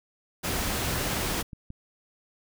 pink noise, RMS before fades -29 dBFS, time 0.43-1.43 s, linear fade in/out 20 ms
clicks, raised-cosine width 5 ms, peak -27 dBFS, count 5, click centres 0.89 / 1.346 / 1.425 / 1.532 / 1.704 s
effects none

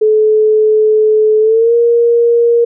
sine tone with pitch glide, 431.1 to 470.1 Hz, A4 to A#4, -35 to +15 cents, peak -6 dBFS, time 0.01-2.65 s, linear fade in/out 10 ms, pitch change +150 cents, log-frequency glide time 1.4-1.74 s, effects none

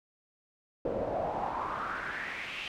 brown noise with band-pass filter sweep, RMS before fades -35 dBFS, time 0.85-2.68 s, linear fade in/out 2 ms, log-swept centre 470 to 2900 Hz, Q 4.3, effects none

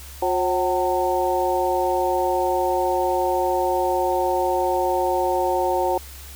harmonic tone with a mistuned harmonic, 180 Hz, F#3, 47 cents flat, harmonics 2 / 3 / 4 / 5, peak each -24 / -24 / -24 / -24 dBFS, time 0.22-5.98 s, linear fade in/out 5 ms, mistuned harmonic 4, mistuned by +80 cents, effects added 68 Hz sine -39 dBFS peak until 6.35 s + white hiss -42 dBFS RMS until 6.35 s

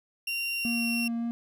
35% pulse tone with pitch glide, 2762 to 2732 Hz, F7 to F7, -20 to -39 cents, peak -27 dBFS, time 0.27-1.08 s, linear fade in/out 5 ms, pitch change -19 cents, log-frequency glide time 0.56-0.92 s
triangle tone with vibrato, 233.5 Hz, A#3, 3 cents sharp, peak -26 dBFS, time 0.65-1.31 s, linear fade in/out 0 ms, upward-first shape sine, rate 3.5 Hz, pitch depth 8 cents each way
effects none

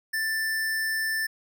square tone, 1770 Hz, A6, 10 cents sharp, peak -26 dBFS, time 0.13-1.27 s, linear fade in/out 10 ms, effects none

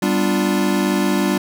square chord, G dominant seventh, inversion none, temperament equal, 196 / 246.9 / 293.7 / 349.2 Hz, G3 / B3 / D4 / F4, 0 / 0 / 0 / 0 cents, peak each -20 / -25 / -22 / -23 dBFS, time 0.02-1.38 s, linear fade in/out 5 ms, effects none

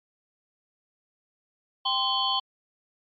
sine tone cluster, 786 / 1039 / 3090 / 3361 / 4379 Hz, G5 / C6 / G7 / G#7 / C#8, +4 / -12 / -26 / +20 / -22 cents, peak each -31 / -28 / -27 / -31 / -33 dBFS, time 1.85-2.4 s, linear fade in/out 10 ms, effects MP3 48 kbps

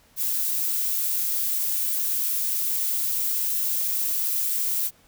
violet noise, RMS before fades -25 dBFS, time 0.16-4.91 s, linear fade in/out 50 ms, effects pink hiss -58 dBFS RMS until 5.07 s

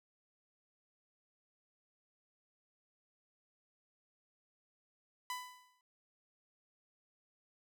sawtooth tone with exponential decay, 998 Hz, B5, 18 cents sharp, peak -33 dBFS, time 5.3-5.81 s, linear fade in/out 1 ms, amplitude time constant 110 ms, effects none

